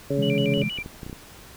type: harmonic tone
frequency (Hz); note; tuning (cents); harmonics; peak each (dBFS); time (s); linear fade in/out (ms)
140.1; C#3; +19; 1 / 2 / 3 / 4; -27 / -27 / -27 / -27; 0.1-0.63; 5
type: chord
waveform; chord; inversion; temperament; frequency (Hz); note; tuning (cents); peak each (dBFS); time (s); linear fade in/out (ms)
sine; C augmented; none; equal; 130.81 / 164.81 / 207.7; C3 / E3 / G#3; 0 / 0 / 0; -31 / -29 / -26; 0.17-0.69; 10
type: tone with vibrato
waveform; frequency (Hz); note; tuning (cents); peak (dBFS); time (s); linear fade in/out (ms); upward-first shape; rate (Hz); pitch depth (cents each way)
sine; 2637; E7; 0; -29; 0.22-0.83; 10; square; 6.3; 190
type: clicks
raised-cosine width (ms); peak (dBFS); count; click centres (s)
3; -23; 8; 0.577 / 0.635 / 0.787 / 0.861 / 1.032 / 1.065 / 1.097 / 1.129
effects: pink hiss -46 dBFS RMS until 1.56 s